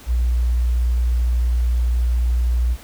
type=tone; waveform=sine; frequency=60 Hz; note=B1; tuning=49 cents flat; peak=-15 dBFS; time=0.06-2.77 s; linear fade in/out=50 ms; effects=pink hiss -43 dBFS RMS until 2.83 s